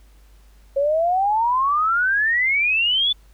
sine exponential sweep, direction up, 544 to 3516 Hz, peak -16 dBFS, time 0.76-3.13 s, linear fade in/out 10 ms, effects added 50 Hz sine -47 dBFS peak until 3.33 s + pink hiss -59 dBFS RMS until 3.33 s

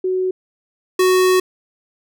sine / square tone pair in turn, 371.6 / 370 Hz, F#4 / F#4, +7 / 0 cents, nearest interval unison, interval 7 cents, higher first, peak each -16 / -12 dBFS, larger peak second, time 0.04-0.31 / 0.99-1.4 s, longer second, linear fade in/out 5 ms, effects none

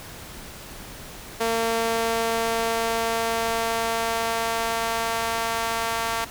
sawtooth tone with high-pass filter sweep, 228 Hz, A#3, 38 cents flat, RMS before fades -25 dBFS, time 1.4-6.25 s, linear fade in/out 10 ms, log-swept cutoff 480 to 880 Hz, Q 1.3, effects pink hiss -40 dBFS RMS until 6.3 s

